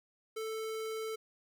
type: tone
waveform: square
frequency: 441 Hz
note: A4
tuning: 4 cents sharp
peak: -37 dBFS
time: 0.36-1.16 s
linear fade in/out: 10 ms
effects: none